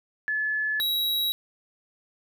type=tone pair in turn; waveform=sine / square; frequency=1722 / 3866 Hz; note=A6 / B7; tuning=-38 / -38 cents; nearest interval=octave + major second; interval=1400 cents; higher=second; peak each=-24 dBFS; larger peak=neither; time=0.28-0.8 / 0.8-1.32 s; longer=neither; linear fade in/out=0 ms; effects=none